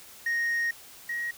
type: tone pair in turn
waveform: sine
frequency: 1864.7 / 1891.8 Hz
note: A#6 / A#6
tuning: 0 / +25 cents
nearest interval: unison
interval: 25 cents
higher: second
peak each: -22 / -28 dBFS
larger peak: first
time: 0.26-0.71 / 1.09-1.31 s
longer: first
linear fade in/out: 5 ms
effects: tanh soft clip ceiling -24 dBFS + white hiss -49 dBFS RMS until 1.37 s